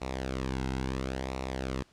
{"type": "tone with flanger", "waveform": "sawtooth", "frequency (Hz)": 65.41, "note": "C2", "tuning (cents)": 0, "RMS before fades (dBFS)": -34, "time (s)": [0.01, 1.83], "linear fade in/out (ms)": 10, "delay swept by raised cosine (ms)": [0.62, 1.72], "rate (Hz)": 0.73, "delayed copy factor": -0.65, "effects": ["pink hiss -63 dBFS RMS until 1.92 s", "low-pass 7000 Hz 12 dB/octave"]}